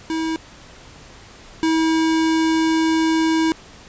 square tone pair in turn, 321.9 / 321.9 Hz, E4 / E4, -41 / -41 cents, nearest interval unison, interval 0 cents, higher neither, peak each -21 / -16 dBFS, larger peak second, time 0.1-0.36 / 1.63-3.52 s, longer second, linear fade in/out 0 ms, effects pink hiss -43 dBFS RMS until 3.88 s + resampled to 16000 Hz

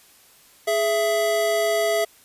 square tone pair together, 418.9 / 665 Hz, G#4 / E5, +15 / +15 cents, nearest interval minor sixth, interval 800 cents, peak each -25 / -21 dBFS, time 0.67-2.05 s, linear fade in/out 10 ms, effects white hiss -53 dBFS RMS until 2.24 s + resampled to 32000 Hz

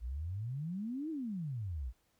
sine exponential two-way sweep, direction up then down, 55 to 329.6 to 55 Hz, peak -36 dBFS, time 0-1.93 s, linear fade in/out 50 ms, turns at 1.1 s, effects pink hiss -75 dBFS RMS until 2.19 s

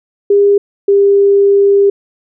sine tone pair in turn, 403.8 / 399.6 Hz, G#4 / G4, -49 / +33 cents, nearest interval unison, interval 18 cents, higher first, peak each -5 dBFS, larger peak neither, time 0.3-0.58 / 0.88-1.9 s, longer second, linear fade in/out 5 ms, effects none

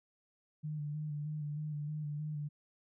sine tone with vibrato, 150 Hz, D3, 37 cents sharp, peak -36 dBFS, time 0.63-2.49 s, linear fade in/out 20 ms, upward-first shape square, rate 3.2 Hz, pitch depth 28 cents each way, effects none

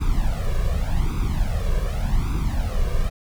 brown noise with flanger, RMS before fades -21 dBFS, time 0-3.1 s, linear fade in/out 20 ms, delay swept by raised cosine 0.81 to 1.81 ms, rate 0.86 Hz, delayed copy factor +0.85, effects none

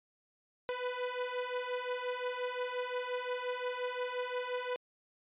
sawtooth beating tone pair, 493.9 / 499.6 Hz, B4 / B4, 0 / +20 cents, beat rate 5.7 Hz, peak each -35 / -33 dBFS, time 0.69-4.76 s, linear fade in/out 0 ms, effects resampled to 8000 Hz

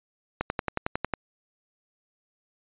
click train, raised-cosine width 0.5 ms, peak -11 dBFS, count 9, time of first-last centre 0.41-1.137 s, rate 11 Hz, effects resampled to 8000 Hz

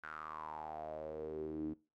sawtooth tone with band-pass filter sweep, 77.78 Hz, D#2, in tune, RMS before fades -44 dBFS, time 0.03-1.74 s, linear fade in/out 10 ms, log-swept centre 1500 to 280 Hz, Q 8.1, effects noise-tail reverb RT60 0.3 s tail -20 dB re dry

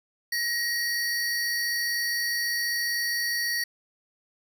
square tone pair together, 1897 / 4522 Hz, A#6 / C#8, +30 / +34 cents, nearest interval octave + minor third, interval 1504 cents, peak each -28 / -30 dBFS, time 0.32-3.64 s, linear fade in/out 5 ms, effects none

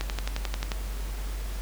click train, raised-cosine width 0.2 ms, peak -13 dBFS, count 9, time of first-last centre 0.01-0.718 s, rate 11.3 Hz, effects added 48 Hz sine -30 dBFS peak until 1.61 s + pink hiss -43 dBFS RMS until 1.61 s

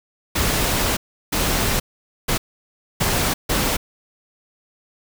pink noise bursts at uneven times, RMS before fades -20 dBFS, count 5, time 0.35-0.97 / 1.32-1.8 / 2.28-2.38 / 3-3.34 / 3.49-3.77 s, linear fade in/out 10 ms, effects none

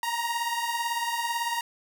sawtooth beating tone pair, 932.3 / 950.3 Hz, A#5 / A#5, 0 / +33 cents, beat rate 18 Hz, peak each -25 / -28 dBFS, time 0.03-1.61 s, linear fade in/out 2 ms, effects none

